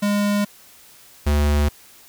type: tone pair in turn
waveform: square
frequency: 204.8 / 73.38 Hz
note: G#3 / D2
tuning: -24 / -1 cents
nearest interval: octave + tritone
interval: 1777 cents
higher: first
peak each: -18 / -16 dBFS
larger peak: second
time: 0.02-0.45 / 1.26-1.69 s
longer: neither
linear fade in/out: 10 ms
effects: white hiss -48 dBFS RMS until 2.08 s